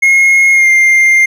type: tone with pitch glide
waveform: triangle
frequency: 2156 to 2106 Hz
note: C#7 to C7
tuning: -49 to +11 cents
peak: -3 dBFS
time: 0.02-1.26 s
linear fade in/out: 10 ms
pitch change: -40 cents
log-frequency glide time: 0.52-0.68 s
effects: none